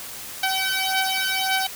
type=beating tone pair; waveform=10% pulse; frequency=763 / 764.8 Hz; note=G5 / G5; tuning=-47 / -43 cents; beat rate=1.8 Hz; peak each=-16 dBFS; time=0.43-1.67 s; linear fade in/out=5 ms; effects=white hiss -36 dBFS RMS until 1.75 s